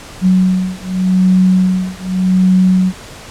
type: beating tone pair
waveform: sine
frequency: 185 / 185.85 Hz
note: F#3 / F#3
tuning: 0 / +8 cents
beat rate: 0.85 Hz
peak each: -12 dBFS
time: 0.21-2.93 s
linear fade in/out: 50 ms
effects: pink hiss -33 dBFS RMS until 3.3 s + low-pass 9000 Hz 12 dB/octave